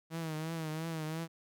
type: tone with vibrato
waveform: sawtooth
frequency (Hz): 160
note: D#3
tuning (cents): +49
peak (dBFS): -32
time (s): 0.1-1.28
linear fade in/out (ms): 50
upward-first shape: triangle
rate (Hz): 2.9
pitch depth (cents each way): 74
effects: none